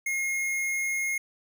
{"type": "tone", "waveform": "square", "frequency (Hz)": 2149, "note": "C7", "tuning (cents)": 46, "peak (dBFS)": -27, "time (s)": [0.06, 1.18], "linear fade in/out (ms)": 5, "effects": []}